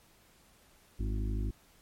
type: harmonic tone with a mistuned harmonic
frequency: 52.4 Hz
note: G#1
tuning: 16 cents sharp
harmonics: 1 / 2 / 4 / 5 / 6 / 7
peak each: -31 / -37 / -43 / -45 / -47 / -48 dBFS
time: 0.99-1.51 s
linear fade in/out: 10 ms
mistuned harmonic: 7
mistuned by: -34 cents
effects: pink hiss -63 dBFS RMS until 1.81 s + MP3 64 kbps